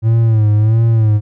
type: tone with vibrato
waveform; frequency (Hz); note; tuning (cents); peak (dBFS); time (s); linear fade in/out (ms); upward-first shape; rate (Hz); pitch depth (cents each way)
triangle; 110; A2; 0; -6; 0.02-1.21; 50; sine; 1.5; 79
effects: none